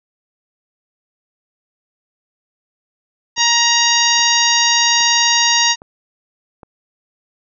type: harmonic tone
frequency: 941 Hz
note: A#5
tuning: 16 cents sharp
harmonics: 1 / 2 / 3 / 4 / 5 / 6 / 7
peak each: -19 / -19 / -19 / -19 / -19 / -19 / -19 dBFS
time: 3.36-5.76 s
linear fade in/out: 50 ms
type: click train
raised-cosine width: 1 ms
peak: -23 dBFS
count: 5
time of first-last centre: 3.38-6.632 s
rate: 1.23 Hz
effects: none